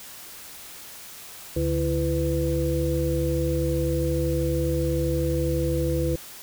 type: tone cluster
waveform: sine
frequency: 73.2 / 145.6 / 333.7 / 499.6 Hz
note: D2 / D3 / E4 / B4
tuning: -5 / -15 / +21 / +20 cents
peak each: -27 dBFS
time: 1.56-6.16 s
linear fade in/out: 5 ms
effects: white hiss -42 dBFS RMS until 6.42 s